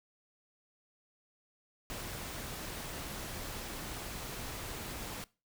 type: noise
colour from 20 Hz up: pink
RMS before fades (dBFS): -42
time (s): 1.9-5.24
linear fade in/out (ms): 0
effects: noise-tail reverb RT60 0.3 s tail -21 dB re dry